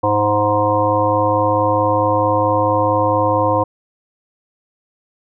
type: harmonic tone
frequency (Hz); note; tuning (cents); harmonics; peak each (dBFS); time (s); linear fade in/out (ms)
104.5; G#2; +11; 1 / 3 / 5 / 7 / 9 / 10; -22 / -22 / -17 / -22 / -19 / -20; 0.03-3.64; 10
effects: none